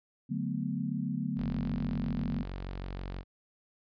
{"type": "chord", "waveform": "sine", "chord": "B minor seventh", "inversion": "first", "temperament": "equal", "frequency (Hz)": [146.83, 185, 220, 246.9], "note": ["D3", "F#3", "A3", "B3"], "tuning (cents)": [0, 0, 0, 0], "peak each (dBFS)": -36, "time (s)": [0.29, 2.44], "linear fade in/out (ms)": 20}
{"type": "tone", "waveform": "sawtooth", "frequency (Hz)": 46.25, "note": "F#1", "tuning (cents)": 0, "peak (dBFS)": -33, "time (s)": [1.36, 3.24], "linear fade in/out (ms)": 50}
{"effects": ["resampled to 11025 Hz"]}